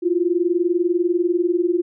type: tone pair together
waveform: sine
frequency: 339.6 / 359.8 Hz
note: F4 / F#4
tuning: -48 / -48 cents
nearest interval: minor second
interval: 100 cents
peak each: -19 dBFS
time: 0.02-1.82 s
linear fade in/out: 20 ms
effects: none